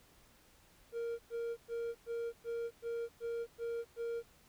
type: tone bursts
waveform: triangle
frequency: 466.2 Hz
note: A#4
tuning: in tune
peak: -34 dBFS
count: 9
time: 0.92-4.23 s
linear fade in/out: 50 ms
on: 270 ms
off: 110 ms
effects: pink hiss -65 dBFS RMS until 4.48 s